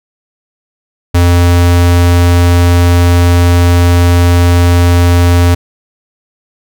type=tone; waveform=square; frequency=87.31 Hz; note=F2; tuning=in tune; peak=-5 dBFS; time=1.14-5.55 s; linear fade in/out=10 ms; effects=none